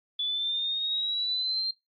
sine exponential sweep, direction up, 3444 to 4186 Hz, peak -26 dBFS, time 0.19-1.71 s, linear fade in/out 5 ms, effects noise-tail reverb RT60 0.2 s tail -19 dB re dry + MP3 32 kbps

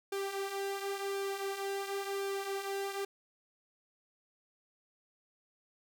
sawtooth tone with flanger, 394.5 Hz, G4, 11 cents sharp, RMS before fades -37 dBFS, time 0.12-3.05 s, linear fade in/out 5 ms, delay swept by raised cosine 1 to 6 ms, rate 0.94 Hz, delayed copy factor -0.55, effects none

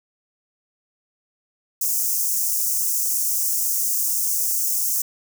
white high-pass noise, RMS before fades -22 dBFS, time 1.81-5.02 s, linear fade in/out 5 ms, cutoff 5700 Hz, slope 48 dB/octave, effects none

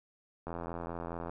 click train, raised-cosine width 1 ms, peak -25 dBFS, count 71, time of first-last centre 0.47-1.295 s, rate 84.8 Hz, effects none

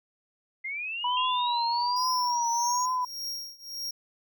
sine linear sweep, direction up, 2068 to 6720 Hz, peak -31 dBFS, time 0.64-2.86 s, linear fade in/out 10 ms
sine tone with vibrato, 974 Hz, B5, 24 cents flat, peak -25 dBFS, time 1.04-3.05 s, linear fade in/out 5 ms, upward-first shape triangle, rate 1.2 Hz, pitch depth 82 cents each way
sine tone with exponential decay, 2794 Hz, F7, in tune, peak -28 dBFS, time 1.17-2.05 s, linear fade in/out 2 ms, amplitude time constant 190 ms
45% pulse tone with tremolo, 5588 Hz, F8, in tune, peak -31 dBFS, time 1.96-3.91 s, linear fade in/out 5 ms, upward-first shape triangle, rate 1.7 Hz, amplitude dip 95%
effects none

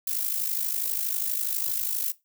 violet noise with amplitude modulation, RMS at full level -25 dBFS, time 0.07-2.12 s, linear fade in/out 5 ms, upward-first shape sine, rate 52.3 Hz, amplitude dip 70%, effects noise-tail reverb RT60 0.2 s tail -18 dB re dry

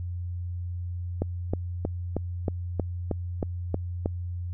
click train, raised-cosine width 2 ms, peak -13 dBFS, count 10, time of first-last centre 1.22-4.059 s, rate 3.17 Hz, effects added 88 Hz sine -30 dBFS peak until 4.53 s

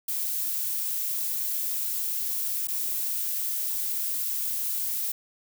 violet noise with dropouts, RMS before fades -29 dBFS, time 0.08-5.12 s, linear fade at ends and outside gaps 5 ms, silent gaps 2.673-2.683 s, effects none

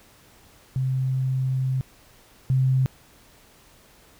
sine tone pair in turn, 131 / 131 Hz, C3 / C3, +2 / +2 cents, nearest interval unison, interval 0 cents, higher neither, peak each -21 / -17 dBFS, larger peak second, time 0.76-1.81 / 2.5-2.86 s, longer first, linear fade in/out 0 ms, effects pink hiss -54 dBFS RMS until 4.19 s

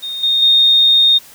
sine tone with level steps, 3686 Hz, A#7, 20 cents flat, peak -21 / -11 / -7 dBFS, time 0.02-1.19 s, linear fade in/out 20 ms, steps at 0.23 / 0.42 s, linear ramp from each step 5 ms, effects white hiss -41 dBFS RMS until 1.34 s

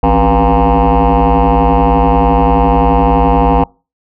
sine tone with frequency modulation, 375.7 Hz, F#4, 26 cents sharp, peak -4 dBFS, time 0.03-3.64 s, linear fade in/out 5 ms, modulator 109 Hz, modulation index 5.3, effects noise-tail reverb RT60 0.3 s tail -26 dB re dry + tanh soft clip ceiling -5 dBFS

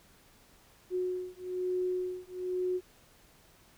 sine beating tone pair, 364.7 / 365.8 Hz, F#4 / F#4, -25 / -20 cents, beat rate 1.1 Hz, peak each -34 / -34 dBFS, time 0.9-2.81 s, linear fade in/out 50 ms, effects pink hiss -61 dBFS RMS until 3.77 s

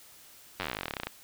slowing click train, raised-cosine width 0.3 ms, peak -16 dBFS, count 24, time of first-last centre 0.6-1.07 s, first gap 10 ms, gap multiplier 1.06, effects white hiss -54 dBFS RMS until 1.23 s

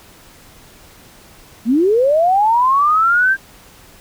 sine linear sweep, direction up, 210.2 to 1600 Hz, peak -10 dBFS, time 1.65-3.37 s, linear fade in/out 50 ms, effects pink hiss -44 dBFS RMS until 4 s

